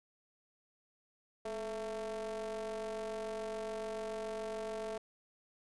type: ring-modulated tone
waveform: square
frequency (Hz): 114.3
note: A#2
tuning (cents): -34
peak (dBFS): -36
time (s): 1.45-4.98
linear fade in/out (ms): 5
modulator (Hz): 548
effects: resampled to 24000 Hz